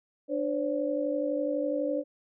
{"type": "tone cluster", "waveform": "sine", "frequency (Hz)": [296.2, 519, 571], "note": ["D4", "C5", "D5"], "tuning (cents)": [15, -14, -49], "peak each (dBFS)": -31, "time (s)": [0.28, 2.04], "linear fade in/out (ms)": 50, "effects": []}